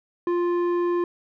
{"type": "tone with low-pass filter", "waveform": "square", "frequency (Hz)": 349.2, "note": "F4", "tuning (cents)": 0, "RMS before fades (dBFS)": -23, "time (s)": [0.27, 1.04], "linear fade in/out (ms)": 2, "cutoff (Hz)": 1100, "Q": 0.91, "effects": []}